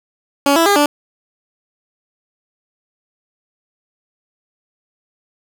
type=tone with pitch steps; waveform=15% pulse; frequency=281.7 / 331.4 / 404.4 / 292.2 Hz; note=C#4 / E4 / G#4 / D4; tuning=+28 / +9 / -46 / -9 cents; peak=-4 dBFS; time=0.46-0.86 s; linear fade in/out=2 ms; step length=100 ms; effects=none